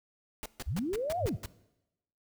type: noise bursts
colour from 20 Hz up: pink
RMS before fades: -39 dBFS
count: 7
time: 0.43-1.459 s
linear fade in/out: 0 ms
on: 27 ms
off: 140 ms
type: linear two-way sweep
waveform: sine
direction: up then down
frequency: 41.06 to 740 to 41.06 Hz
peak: -30 dBFS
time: 0.66-1.37 s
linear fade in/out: 20 ms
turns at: 1.19 s
type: tone with exponential growth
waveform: sine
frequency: 100.6 Hz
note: G2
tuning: 45 cents sharp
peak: -24 dBFS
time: 1.13-1.26 s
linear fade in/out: 0 ms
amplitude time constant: 28 ms
effects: noise-tail reverb RT60 0.9 s tail -19 dB re dry